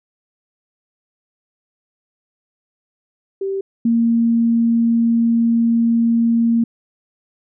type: tone pair in turn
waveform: sine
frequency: 389.4 / 231.5 Hz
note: G4 / A#3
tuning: -12 / -12 cents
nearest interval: major sixth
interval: 900 cents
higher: first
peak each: -19 / -12 dBFS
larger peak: second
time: 3.41-3.61 / 3.85-6.64 s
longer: second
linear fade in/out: 5 ms
effects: none